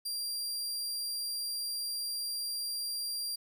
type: tone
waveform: sawtooth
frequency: 4755 Hz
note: D8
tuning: 21 cents sharp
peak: -31 dBFS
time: 0.05-3.36 s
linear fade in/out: 10 ms
effects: none